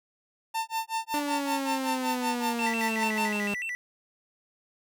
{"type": "tone with tremolo", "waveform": "45% pulse", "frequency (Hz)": 897, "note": "A5", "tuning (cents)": 33, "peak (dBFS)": -26, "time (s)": [0.54, 3.37], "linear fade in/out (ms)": 10, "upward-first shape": "sine", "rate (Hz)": 5.3, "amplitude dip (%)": 100}
{"type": "exponential sweep", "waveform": "sawtooth", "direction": "down", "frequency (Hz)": [293.7, 202.3], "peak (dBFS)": -25, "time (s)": [1.14, 3.54], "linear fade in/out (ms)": 0}
{"type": "tone with vibrato", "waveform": "triangle", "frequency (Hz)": 2300, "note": "D7", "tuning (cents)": -37, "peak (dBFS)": -29, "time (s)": [2.59, 3.75], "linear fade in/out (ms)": 0, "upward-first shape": "square", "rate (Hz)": 6.8, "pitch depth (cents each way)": 270}
{"effects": []}